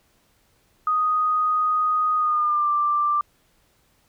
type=tone with pitch glide; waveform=sine; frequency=1244.5 to 1180.1 Hz; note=D#6 to D6; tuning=0 to +8 cents; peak=-18 dBFS; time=0.87-3.21 s; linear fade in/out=2 ms; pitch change=-92 cents; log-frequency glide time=2.16-2.7 s; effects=pink hiss -63 dBFS RMS until 4.08 s